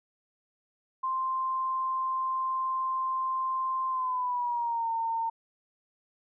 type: tone with pitch glide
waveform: sine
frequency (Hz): 1046.5 to 911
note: C6 to A#5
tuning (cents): 0 to -40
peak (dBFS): -27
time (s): 1.03-5.3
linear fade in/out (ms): 10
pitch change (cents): -240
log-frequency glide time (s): 3.89-4.89
effects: none